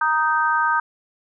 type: chord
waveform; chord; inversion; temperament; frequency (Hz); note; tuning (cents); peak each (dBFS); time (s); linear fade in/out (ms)
sine; Eb major; second; just; 933.4 / 1244.5 / 1555.6; Bb5 / Eb6 / G6; +2 / 0 / -14; -21; 0.01-0.8; 5
effects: none